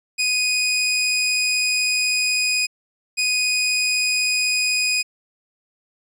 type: tone pair in turn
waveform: 20% pulse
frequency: 2489 / 2489 Hz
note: D#7 / D#7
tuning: 0 / 0 cents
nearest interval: unison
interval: 0 cents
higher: neither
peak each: -13 dBFS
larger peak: neither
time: 0.18-2.67 / 3.17-5.03 s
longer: first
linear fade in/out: 20 ms
effects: resampled to 32000 Hz